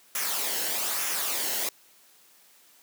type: noise with flanger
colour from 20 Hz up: white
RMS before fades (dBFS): -29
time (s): 0.15-1.69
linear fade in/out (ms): 2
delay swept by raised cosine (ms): 0.23 to 0.85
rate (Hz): 1.1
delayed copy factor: -0.5
effects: white hiss -58 dBFS RMS until 2.82 s + high-pass 200 Hz 12 dB/octave